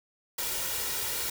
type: noise with comb filter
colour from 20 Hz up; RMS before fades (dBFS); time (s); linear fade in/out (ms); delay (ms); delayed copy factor
white; -32; 0.38-1.3; 5; 2.1; +0.55
effects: none